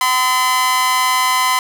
sawtooth tone with amplitude modulation, 1020 Hz, C6, 44 cents flat, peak -6 dBFS, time 0.01-1.59 s, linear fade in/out 2 ms, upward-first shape sine, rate 258 Hz, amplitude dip 70%, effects none

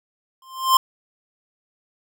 square tone with exponential growth, 1049 Hz, C6, 4 cents sharp, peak -10 dBFS, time 0.42-0.77 s, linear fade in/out 2 ms, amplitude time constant 74 ms, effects none

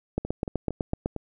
two click trains, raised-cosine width 2 ms, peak -12 / -18 dBFS, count 8 / 5, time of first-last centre 0.18-1.059 / 0.25-1.163 s, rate 7.96 / 4.38 Hz, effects none

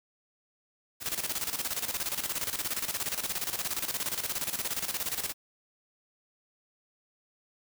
white noise with tremolo, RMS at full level -31 dBFS, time 1-5.34 s, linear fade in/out 50 ms, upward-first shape square, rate 17 Hz, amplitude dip 70%, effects none

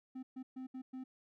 triangle tone bursts at uneven times, 259 Hz, C4, 17 cents flat, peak -40 dBFS, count 5, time 0.15-0.23 / 0.36-0.43 / 0.56-0.67 / 0.74-0.82 / 0.93-1.04 s, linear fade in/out 10 ms, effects none

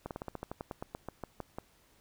slowing click train, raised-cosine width 1 ms, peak -24 dBFS, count 16, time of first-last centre 0.06-1.585 s, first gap 48 ms, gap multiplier 1.1, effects pink hiss -66 dBFS RMS until 2 s

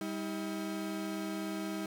35% pulse tone pair together, 198 / 319.1 Hz, G3 / D#4, +18 / +44 cents, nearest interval minor sixth, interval 826 cents, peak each -37 / -36 dBFS, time 0.01-1.86 s, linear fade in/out 2 ms, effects none

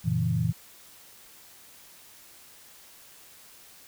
sine chord, F# dominant seventh, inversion none, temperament equal, 92.5 / 116.54 / 138.59 / 164.81 Hz, F#2 / A#2 / C#3 / E3, 0 / 0 / 0 / 0 cents, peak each -32 / -27 / -32 / -27 dBFS, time 0.04-0.53 s, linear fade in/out 20 ms, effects white hiss -52 dBFS RMS until 3.87 s

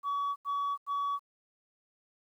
sine tone bursts, 1133 Hz, C#6, 37 cents sharp, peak -27 dBFS, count 3, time 0.03-1.194 s, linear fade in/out 50 ms, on 330 ms, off 87 ms, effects tanh soft clip ceiling -28 dBFS + 11-bit

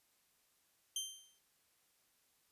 20% pulse tone with exponential decay, 3136 Hz, G7, in tune, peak -30 dBFS, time 0.96-1.39 s, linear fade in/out 2 ms, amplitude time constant 92 ms, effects white hiss -75 dBFS RMS until 2.51 s + resampled to 32000 Hz

